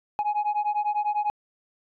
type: beating tone pair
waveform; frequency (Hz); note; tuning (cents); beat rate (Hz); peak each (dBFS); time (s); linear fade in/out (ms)
sine; 830.6 / 840.6; G#5 / G#5; 0 / +21; 10; -24; 0.19-1.3; 0
effects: tanh soft clip ceiling -20 dBFS